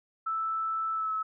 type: tone with pitch glide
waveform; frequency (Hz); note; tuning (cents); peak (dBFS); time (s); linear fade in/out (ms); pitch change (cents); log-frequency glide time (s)
sine; 1318 to 1296.1; E6 to E6; -1 to -30; -28; 0.26-1.23; 10; -29; 0.93-1.12
effects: none